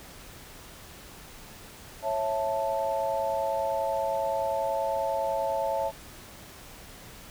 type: chord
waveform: sine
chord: A major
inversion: first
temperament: just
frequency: 550 / 660 / 880 Hz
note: C#5 / E5 / A5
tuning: -14 / +2 / 0 cents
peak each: -30 dBFS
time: 2.02-5.92 s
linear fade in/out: 50 ms
effects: pink hiss -47 dBFS RMS until 7.3 s